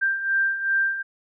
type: beating tone pair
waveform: sine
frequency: 1578 / 1580.6 Hz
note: G6 / G6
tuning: +11 / +14 cents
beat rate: 2.6 Hz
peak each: -27 / -21 dBFS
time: 0.01-1.03 s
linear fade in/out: 20 ms
effects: none